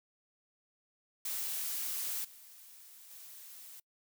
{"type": "noise with level steps", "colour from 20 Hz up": "blue", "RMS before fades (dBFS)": [-37, -55, -51], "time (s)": [1.25, 3.8], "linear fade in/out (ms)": 5, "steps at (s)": [2.24, 3.1], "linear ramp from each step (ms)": 10, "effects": ["noise-tail reverb RT60 0.1 s tail -25 dB re dry"]}